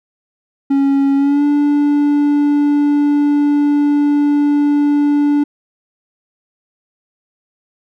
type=tone with pitch glide; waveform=triangle; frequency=276.3 to 290.7 Hz; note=C#4 to D4; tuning=-6 to -18 cents; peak=-8 dBFS; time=0.7-5.44 s; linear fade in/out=10 ms; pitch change=+88 cents; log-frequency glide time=1.16-1.44 s; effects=none